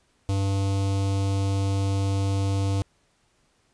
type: tone with notch filter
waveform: square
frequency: 98 Hz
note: G2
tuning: in tune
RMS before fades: -24 dBFS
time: 0.29-2.82 s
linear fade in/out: 0 ms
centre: 1700 Hz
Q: 1
effects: pink hiss -66 dBFS RMS until 3.73 s + resampled to 22050 Hz